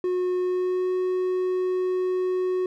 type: tone with pitch glide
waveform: triangle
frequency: 363.3 to 367.9 Hz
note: F#4 to F#4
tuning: -32 to -10 cents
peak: -20 dBFS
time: 0.04-2.66 s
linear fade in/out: 2 ms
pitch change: +22 cents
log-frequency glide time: 0.39-0.92 s
effects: none